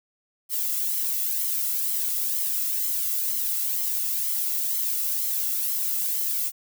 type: noise with flanger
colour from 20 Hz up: violet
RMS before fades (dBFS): -26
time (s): 0.49-6.52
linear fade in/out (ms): 50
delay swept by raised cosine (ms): 0.95 to 1.51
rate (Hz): 2.1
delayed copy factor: +0.55
effects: none